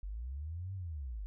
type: linear two-way sweep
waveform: sine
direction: up then down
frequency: 45.47 to 98.1 to 45.47 Hz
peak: -38 dBFS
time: 0.03-1.26 s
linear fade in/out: 0 ms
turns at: 0.74 s
effects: none